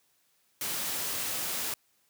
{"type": "noise", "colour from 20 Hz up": "white", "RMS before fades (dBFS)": -33, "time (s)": [0.61, 1.74], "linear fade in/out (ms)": 2, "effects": ["white hiss -70 dBFS RMS until 2.09 s", "high-pass 80 Hz 12 dB/octave"]}